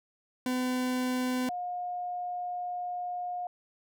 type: tone pair in turn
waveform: 40% pulse / sine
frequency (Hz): 252.9 / 715.3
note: B3 / F5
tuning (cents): +41 / +41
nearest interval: octave + tritone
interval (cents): 1800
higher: second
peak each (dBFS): -27 / -32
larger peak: first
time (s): 0.46-1.49 / 1.49-3.47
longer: second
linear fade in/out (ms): 2
effects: none